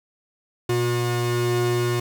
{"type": "tone pair together", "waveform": "45% pulse", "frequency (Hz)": [120.34, 360], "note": ["B2", "F#4"], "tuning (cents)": [-44, -47], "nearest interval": "octave + perfect fifth", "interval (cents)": 1897, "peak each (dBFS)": [-23, -23], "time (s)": [0.69, 2], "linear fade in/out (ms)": 5, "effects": []}